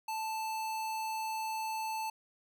square tone, 880 Hz, A5, in tune, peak -35 dBFS, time 0.08-2.1 s, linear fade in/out 5 ms, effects none

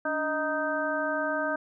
harmonic tone with a mistuned harmonic, 311.1 Hz, D#4, in tune, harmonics 1 / 2 / 3 / 4 / 5, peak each -34 / -30 / -36 / -35 / -31 dBFS, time 0.05-1.56 s, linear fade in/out 5 ms, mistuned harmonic 1, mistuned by -120 cents, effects none

